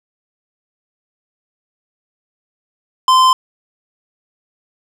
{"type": "tone with hard clipping", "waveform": "sine", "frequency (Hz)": 1034, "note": "C6", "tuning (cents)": -21, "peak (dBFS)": -9, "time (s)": [3.08, 3.33], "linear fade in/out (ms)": 2, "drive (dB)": 13, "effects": []}